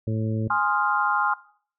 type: harmonic tone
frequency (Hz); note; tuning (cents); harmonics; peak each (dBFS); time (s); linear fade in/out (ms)
110; A2; 0; 1 / 2 / 3 / 4 / 5; -24 / -30 / -34 / -36 / -38; 0.07-0.48; 5
type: chord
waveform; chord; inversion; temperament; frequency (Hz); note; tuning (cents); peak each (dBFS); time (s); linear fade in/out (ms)
sine; F minor seventh; first; equal; 830.6 / 1046.5 / 1244.5 / 1396.9; Ab5 / C6 / Eb6 / F6; 0 / 0 / 0 / 0; -25 / -25 / -28 / -25; 0.5-1.34; 5
effects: noise-tail reverb RT60 0.5 s tail -19 dB re dry